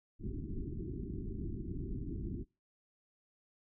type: low-pass noise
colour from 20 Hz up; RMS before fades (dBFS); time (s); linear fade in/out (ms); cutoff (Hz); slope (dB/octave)
pink; -40; 0.19-2.45; 50; 390; 96
effects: noise-tail reverb RT60 0.3 s tail -26 dB re dry